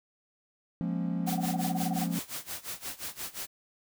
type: chord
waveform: triangle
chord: Bb minor seventh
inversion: second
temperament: equal with one note detuned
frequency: 174.61 / 207.7 / 233.1 / 273.1 Hz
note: F3 / Ab3 / Bb3 / Db4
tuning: 0 / 0 / 0 / -26 cents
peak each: -29 / -35 / -35 / -35 dBFS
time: 0.81-2.19 s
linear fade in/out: 0 ms
type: noise with tremolo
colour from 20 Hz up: white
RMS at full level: -36 dBFS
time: 1.26-3.47 s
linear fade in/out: 20 ms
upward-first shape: sine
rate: 5.7 Hz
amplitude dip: 90%
type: tone bursts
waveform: sine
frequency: 748 Hz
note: F#5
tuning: 19 cents sharp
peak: -31 dBFS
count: 15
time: 1.27-2.041 s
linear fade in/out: 5 ms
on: 29 ms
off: 24 ms
effects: none